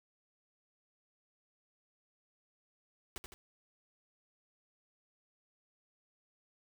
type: noise with echo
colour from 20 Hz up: pink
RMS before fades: -43 dBFS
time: 3.16-3.18 s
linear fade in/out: 0 ms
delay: 80 ms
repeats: 2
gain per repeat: -5 dB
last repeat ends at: 3.34 s
effects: none